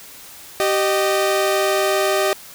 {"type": "tone pair together", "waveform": "sawtooth", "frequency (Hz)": [387.3, 614.8], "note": ["G4", "D#5"], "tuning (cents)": [-21, -21], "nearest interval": "minor sixth", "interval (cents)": 800, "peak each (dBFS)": -15, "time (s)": [0.6, 2.33], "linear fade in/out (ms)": 0, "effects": ["white hiss -40 dBFS RMS until 2.54 s"]}